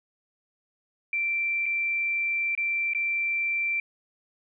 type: tone with dropouts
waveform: sine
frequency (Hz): 2349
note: D7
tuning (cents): 0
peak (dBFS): -24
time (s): 1.13-3.8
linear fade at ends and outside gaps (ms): 2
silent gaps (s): 1.658-1.662 / 2.551-2.576 / 2.935-2.948
effects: none